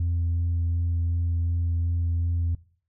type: tone with vibrato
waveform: sine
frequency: 85 Hz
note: F2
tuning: 46 cents flat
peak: -20 dBFS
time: 0-2.55 s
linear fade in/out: 5 ms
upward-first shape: sine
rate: 2.7 Hz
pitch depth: 12 cents each way
effects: noise-tail reverb RT60 0.5 s tail -22 dB re dry + tanh soft clip ceiling -20 dBFS

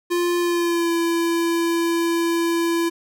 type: tone with pitch glide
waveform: square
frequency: 349.2 to 336.7 Hz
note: F4 to E4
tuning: 0 to +37 cents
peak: -19 dBFS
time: 0.1-2.9 s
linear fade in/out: 20 ms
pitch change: -63 cents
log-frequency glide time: 0.39-0.92 s
effects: none

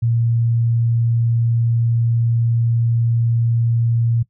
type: tone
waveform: sine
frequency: 116.5 Hz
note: A#2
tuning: 1 cent flat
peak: -14 dBFS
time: 0.02-4.23 s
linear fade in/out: 10 ms
effects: noise-tail reverb RT60 0.1 s tail -19 dB re dry

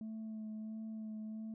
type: tone with vibrato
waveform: sine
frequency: 218.3 Hz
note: A3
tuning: 13 cents flat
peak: -39 dBFS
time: 0.01-1.54 s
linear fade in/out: 2 ms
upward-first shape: sine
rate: 1.5 Hz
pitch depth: 18 cents each way
effects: tanh soft clip ceiling -40 dBFS

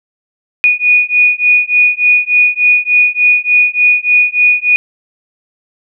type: beating tone pair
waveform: sine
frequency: 2462 / 2465.4 Hz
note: D#7 / D#7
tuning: -19 / -17 cents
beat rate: 3.4 Hz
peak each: -10 dBFS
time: 0.64-4.76 s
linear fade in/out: 0 ms
effects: none

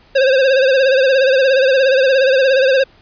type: tone with vibrato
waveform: square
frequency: 530 Hz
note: C5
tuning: 22 cents sharp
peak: -10 dBFS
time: 0.15-2.84 s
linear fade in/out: 10 ms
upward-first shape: sine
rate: 17 Hz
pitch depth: 69 cents each way
effects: pink hiss -49 dBFS RMS until 3.01 s + resampled to 11025 Hz

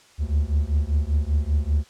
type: beating tone pair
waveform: triangle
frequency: 71.1 / 76.2 Hz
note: C#2 / D#2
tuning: +45 / -36 cents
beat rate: 5.1 Hz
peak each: -20 dBFS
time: 0.18-1.85 s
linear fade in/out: 50 ms
effects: white hiss -53 dBFS RMS until 1.89 s + low-pass 7000 Hz 12 dB/octave

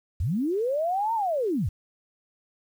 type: linear two-way sweep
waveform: sine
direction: up then down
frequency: 64.5 to 932.3 to 64.5 Hz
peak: -23 dBFS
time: 0.2-1.69 s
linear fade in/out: 5 ms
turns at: 1.14 s
effects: 9-bit

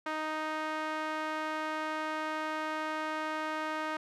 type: tone with band-pass filter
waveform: sawtooth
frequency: 311.1 Hz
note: D#4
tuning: in tune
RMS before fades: -35 dBFS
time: 0.06-3.97 s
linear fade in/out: 5 ms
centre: 1300 Hz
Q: 1.2
effects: none

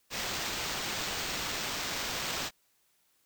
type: noise with sample-and-hold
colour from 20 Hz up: white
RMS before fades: -35 dBFS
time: 0.1-2.51 s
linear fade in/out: 50 ms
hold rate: 11025 Hz
effects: white hiss -71 dBFS RMS until 3.25 s

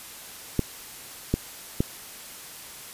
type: clicks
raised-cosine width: 3 ms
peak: -8 dBFS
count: 3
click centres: 0.593 / 1.34 / 1.805 s
effects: white hiss -42 dBFS RMS until 2.93 s + resampled to 32000 Hz

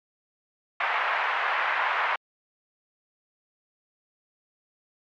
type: band-pass noise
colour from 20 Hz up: pink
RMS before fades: -26 dBFS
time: 0.8-2.16 s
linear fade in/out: 5 ms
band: 800 to 2300 Hz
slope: 24 dB/octave
effects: MP3 64 kbps

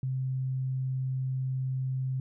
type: tone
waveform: sine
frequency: 130.81 Hz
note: C3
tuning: in tune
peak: -28 dBFS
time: 0.03-2.2 s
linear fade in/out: 2 ms
effects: none

